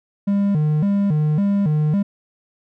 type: tone with vibrato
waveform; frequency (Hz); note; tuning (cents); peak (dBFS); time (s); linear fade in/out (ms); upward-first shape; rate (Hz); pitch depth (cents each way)
triangle; 174.61; F3; 0; -13; 0.27-2.03; 10; square; 1.8; 240
effects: none

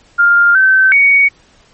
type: tone with pitch steps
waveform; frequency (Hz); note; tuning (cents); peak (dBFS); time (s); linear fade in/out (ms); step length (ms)
sine; 1402 / 1540 / 2239; F6 / G6 / C#7; +6 / -31 / +17; -5; 0.18-1.29; 20; 370
effects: pink hiss -48 dBFS RMS until 1.73 s + MP3 32 kbps

